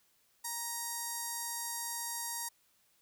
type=tone with notch filter; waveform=5% pulse; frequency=938 Hz; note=A#5; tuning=11 cents sharp; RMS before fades=-39 dBFS; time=0.44-2.49 s; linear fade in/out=10 ms; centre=2900 Hz; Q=0.54; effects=white hiss -71 dBFS RMS until 3.01 s